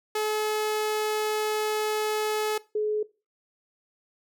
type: tone pair in turn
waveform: sawtooth / sine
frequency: 428.1 / 425.1 Hz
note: A4 / G#4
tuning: -47 / +40 cents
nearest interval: unison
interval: 13 cents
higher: first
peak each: -21 / -23 dBFS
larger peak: first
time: 0.15-2.58 / 2.75-3.03 s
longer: first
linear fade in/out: 5 ms
effects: noise-tail reverb RT60 0.3 s tail -20 dB re dry